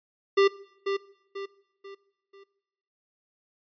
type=tone with echo; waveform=square; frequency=394.9 Hz; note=G4; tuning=13 cents sharp; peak=-18 dBFS; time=0.37-0.48 s; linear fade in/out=10 ms; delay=490 ms; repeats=4; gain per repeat=-8 dB; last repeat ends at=2.44 s; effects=noise-tail reverb RT60 0.9 s tail -21 dB re dry + resampled to 11025 Hz